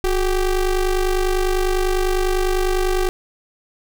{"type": "ring-modulated tone", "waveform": "square", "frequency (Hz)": 196, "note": "G3", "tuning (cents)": 0, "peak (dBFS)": -14, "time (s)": [0.04, 3.09], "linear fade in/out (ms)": 0, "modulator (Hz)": 171, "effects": []}